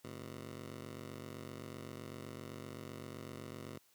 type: ring-modulated tone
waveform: 15% pulse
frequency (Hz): 122.7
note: B2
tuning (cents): -11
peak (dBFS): -36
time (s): 0.04-3.78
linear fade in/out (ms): 5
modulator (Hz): 23.9
effects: white hiss -70 dBFS RMS until 3.94 s + high-pass 80 Hz 12 dB/octave